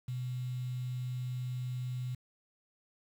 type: tone with quantisation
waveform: sine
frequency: 125.7 Hz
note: B2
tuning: 31 cents sharp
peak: -34 dBFS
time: 0.08-2.15 s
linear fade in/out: 5 ms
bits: 9
effects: none